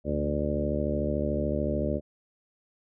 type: harmonic tone with a mistuned harmonic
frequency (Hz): 73.6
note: D2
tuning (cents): +4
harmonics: 1 / 2 / 3 / 4 / 5 / 6 / 7 / 8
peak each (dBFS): -32 / -35 / -32 / -34 / -35 / -38 / -36 / -32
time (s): 0.04-2.01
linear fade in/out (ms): 50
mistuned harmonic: 2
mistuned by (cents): -31
effects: none